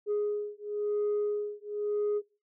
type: beating tone pair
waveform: sine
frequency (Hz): 415.3 / 416.27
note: G#4 / G#4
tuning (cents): 0 / +4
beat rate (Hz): 0.97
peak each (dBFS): -30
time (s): 0.06-2.22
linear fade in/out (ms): 50
effects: noise-tail reverb RT60 0.4 s tail -26 dB re dry + tanh soft clip ceiling -24 dBFS